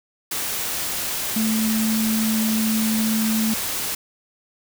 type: tone in noise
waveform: sine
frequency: 220 Hz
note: A3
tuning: in tune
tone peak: -19 dBFS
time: 1.36-3.54 s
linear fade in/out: 5 ms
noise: white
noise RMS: -26 dBFS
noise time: 0.31-3.95 s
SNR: +4 dB
effects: none